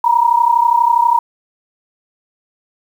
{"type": "tone pair together", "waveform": "sine", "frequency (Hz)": [932.3, 964.6], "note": ["A#5", "B5"], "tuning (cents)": [0, -41], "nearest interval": "minor second", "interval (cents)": 59, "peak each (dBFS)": -12, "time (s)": [0.04, 1.19], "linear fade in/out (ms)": 5, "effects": ["7-bit"]}